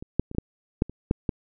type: clicks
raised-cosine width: 3 ms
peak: -24 / -7 / -24 / -23 / -9 / -7 / -25 / -7 / -11 dBFS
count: 9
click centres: 0.025 / 0.196 / 0.314 / 0.349 / 0.384 / 0.821 / 0.896 / 1.111 / 1.292 s
effects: none